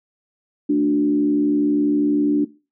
sine tone with frequency modulation, 293.7 Hz, D4, in tune, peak -14 dBFS, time 0.69-2.45 s, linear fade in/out 10 ms, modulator 72.3 Hz, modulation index 0.54, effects noise-tail reverb RT60 0.3 s tail -19 dB re dry

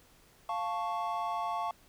triangle chord, F augmented, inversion none, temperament equal, 698.5 / 880 / 1108.7 Hz, F5 / A5 / C#6, 0 / 0 / 0 cents, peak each -34 dBFS, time 0.49-1.71 s, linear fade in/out 2 ms, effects pink hiss -62 dBFS RMS until 1.88 s

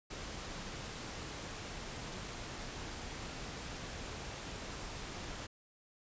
pink noise, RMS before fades -44 dBFS, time 0.1-5.47 s, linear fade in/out 10 ms, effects resampled to 16000 Hz

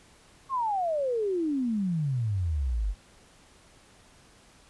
sine exponential sweep, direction down, 1108.7 to 45.22 Hz, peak -25 dBFS, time 0.49-2.95 s, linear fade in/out 50 ms, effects pink hiss -57 dBFS RMS until 4.69 s + resampled to 24000 Hz

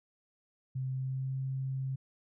sine tone with pitch glide, 130.81 to 133.02 Hz, C3 to C3, 0 to +29 cents, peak -32 dBFS, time 0.75-1.96 s, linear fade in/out 10 ms, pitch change +29 cents, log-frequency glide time 0.91-1.37 s, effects none

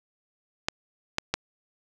clicks, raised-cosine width 0.2 ms, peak -7 dBFS, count 3, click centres 0.685 / 1.184 / 1.34 s, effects none

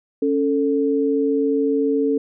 sine tone pair together, 277.2 / 443.1 Hz, C#4 / A4, 0 / +12 cents, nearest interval minor sixth, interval 812 cents, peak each -19 dBFS, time 0.22-2.18 s, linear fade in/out 5 ms, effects none

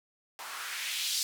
blue noise with band-pass filter sweep, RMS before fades -35 dBFS, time 0.39-1.23 s, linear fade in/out 0 ms, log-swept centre 870 to 4900 Hz, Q 1.8, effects none

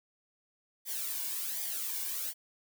blue noise with flanger, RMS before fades -36 dBFS, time 0.85-2.34 s, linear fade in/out 50 ms, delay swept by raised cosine 0.73 to 1.58 ms, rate 1.3 Hz, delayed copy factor -0.7, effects none

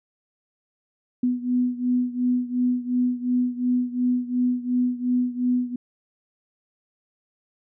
sine beating tone pair, 247.2 / 250 Hz, B3 / B3, +2 / +21 cents, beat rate 2.8 Hz, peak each -22 / -25 dBFS, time 1.23-5.76 s, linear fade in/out 5 ms, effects none

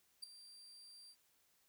35% pulse tone with ADSR envelope, 4711 Hz, D8, 5 cents sharp, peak -40 dBFS, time 0.22-1.16 s, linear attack 16 ms, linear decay 5 ms, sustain -15 dB, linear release 62 ms, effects white hiss -75 dBFS RMS until 1.68 s

